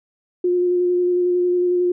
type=tone with vibrato; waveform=sine; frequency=356.7 Hz; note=F4; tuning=37 cents sharp; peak=-15 dBFS; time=0.44-1.92 s; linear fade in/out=5 ms; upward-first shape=square; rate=11 Hz; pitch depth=11 cents each way; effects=none